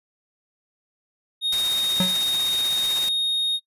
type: tone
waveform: triangle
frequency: 3719 Hz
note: A#7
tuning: 5 cents flat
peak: -18 dBFS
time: 1.41-3.6 s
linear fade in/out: 50 ms
type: noise with tremolo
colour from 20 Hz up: white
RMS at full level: -30 dBFS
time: 1.52-3.09 s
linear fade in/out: 5 ms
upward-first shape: sine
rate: 16 Hz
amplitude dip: 30%
type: tone with exponential decay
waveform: square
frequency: 184.4 Hz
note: F#3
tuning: 6 cents flat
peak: -18 dBFS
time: 2-2.23 s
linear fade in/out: 2 ms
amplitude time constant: 48 ms
effects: noise-tail reverb RT60 0.1 s tail -23 dB re dry + resampled to 32000 Hz